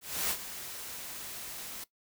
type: noise with ADSR envelope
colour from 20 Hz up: white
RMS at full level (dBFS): -30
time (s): 0.01-1.84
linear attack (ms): 290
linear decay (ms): 64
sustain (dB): -12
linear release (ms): 4
effects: noise-tail reverb RT60 0.1 s tail -17 dB re dry